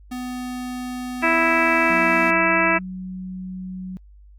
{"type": "tone with pitch glide", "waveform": "square", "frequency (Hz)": [250, 246.7], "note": ["B3", "B3"], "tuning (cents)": [21, -2], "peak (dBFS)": -28, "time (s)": [0.11, 2.31], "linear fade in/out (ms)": 10, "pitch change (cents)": -23, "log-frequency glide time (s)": [1.3, 2.08]}
{"type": "harmonic tone", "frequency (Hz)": 329.6, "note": "E4", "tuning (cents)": 0, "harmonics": [1, 2, 3, 4, 5, 6, 7, 8], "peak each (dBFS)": [-24, -24, -24, -24, -24, -24, -24, -24], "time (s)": [1.22, 2.79], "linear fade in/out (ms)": 20}
{"type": "tone", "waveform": "sine", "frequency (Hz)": 185.3, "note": "F#3", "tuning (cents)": 3, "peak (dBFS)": -29, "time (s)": [1.9, 3.97], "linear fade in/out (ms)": 0}
{"effects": ["added 50 Hz sine -44 dBFS peak until 4.38 s", "Opus 48 kbps"]}